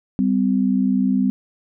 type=tone pair together; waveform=sine; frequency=196 / 255.8 Hz; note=G3 / C4; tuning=0 / -39 cents; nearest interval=perfect fourth; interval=461 cents; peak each=-18 dBFS; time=0.19-1.3 s; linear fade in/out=0 ms; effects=none